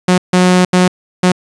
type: tone bursts at uneven times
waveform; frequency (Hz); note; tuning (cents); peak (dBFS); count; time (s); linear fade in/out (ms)
sawtooth; 181.7; F#3; -31; -3; 4; 0.08-0.18 / 0.33-0.65 / 0.73-0.88 / 1.23-1.32; 5
effects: resampled to 22050 Hz